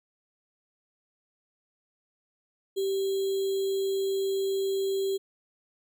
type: tone with sample-and-hold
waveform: sine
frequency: 388.7 Hz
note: G4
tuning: 15 cents flat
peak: -25 dBFS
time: 2.76-5.18 s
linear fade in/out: 20 ms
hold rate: 3675 Hz
effects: none